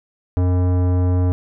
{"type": "tone with tanh clipping", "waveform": "sine", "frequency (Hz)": 90.2, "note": "F#2", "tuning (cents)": -44, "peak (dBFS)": -16, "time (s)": [0.37, 1.32], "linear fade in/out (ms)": 0, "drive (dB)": 17, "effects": []}